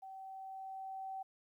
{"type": "tone with level ramp", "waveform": "sine", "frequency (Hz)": 768, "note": "G5", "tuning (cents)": -36, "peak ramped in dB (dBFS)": [-47, -40], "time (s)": [0.02, 1.23], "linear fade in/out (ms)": 10, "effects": ["13-bit"]}